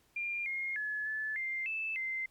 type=tone with pitch steps; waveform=sine; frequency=2397 / 2140 / 1708 / 1735 / 2098 / 2631 / 2078 Hz; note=D7 / C7 / G#6 / A6 / C7 / E7 / C7; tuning=+35 / +38 / +48 / -25 / +4 / -4 / -12 cents; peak=-33 dBFS; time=0.16-2.26 s; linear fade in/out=5 ms; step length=300 ms; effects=pink hiss -69 dBFS RMS until 2.3 s + MP3 96 kbps